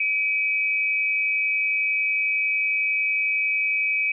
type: tone pair together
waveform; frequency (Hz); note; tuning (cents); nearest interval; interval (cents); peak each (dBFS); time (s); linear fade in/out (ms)
sine; 2309 / 2520; D7 / D#7; -30 / +21; major second; 151; -23; 0-4.12; 5
effects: none